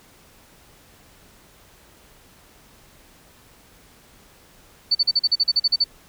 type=tone bursts; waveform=sine; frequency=4500 Hz; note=C#8; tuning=25 cents sharp; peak=-14 dBFS; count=12; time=4.91-5.842 s; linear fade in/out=10 ms; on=41 ms; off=40 ms; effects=pink hiss -52 dBFS RMS until 6.08 s